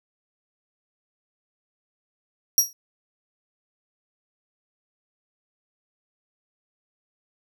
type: tone with exponential decay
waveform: sawtooth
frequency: 5680 Hz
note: F8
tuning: 28 cents sharp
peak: -8 dBFS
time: 2.58-2.73 s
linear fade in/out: 1 ms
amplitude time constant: 31 ms
effects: none